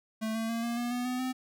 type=tone with pitch steps; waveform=square; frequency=220.1 / 225 / 230 / 235.1 / 240.3 / 245.6 / 251.1 / 256.7 Hz; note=A3 / A3 / A#3 / A#3 / B3 / B3 / B3 / C4; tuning=+1 / +39 / -23 / +15 / -47 / -9 / +29 / -33 cents; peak=-31 dBFS; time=0.21-1.33 s; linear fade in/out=20 ms; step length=140 ms; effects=none